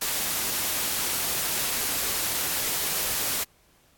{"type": "noise", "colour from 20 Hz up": "white", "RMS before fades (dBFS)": -27, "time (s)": [0.01, 3.44], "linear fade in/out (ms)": 10, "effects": ["pink hiss -61 dBFS RMS until 3.97 s", "AAC 64 kbps"]}